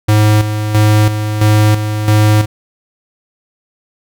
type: tone with tremolo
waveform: square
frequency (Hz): 106.4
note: G#2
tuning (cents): +42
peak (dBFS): -7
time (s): 0.08-2.46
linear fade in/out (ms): 10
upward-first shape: square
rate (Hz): 1.5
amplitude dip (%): 60
effects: none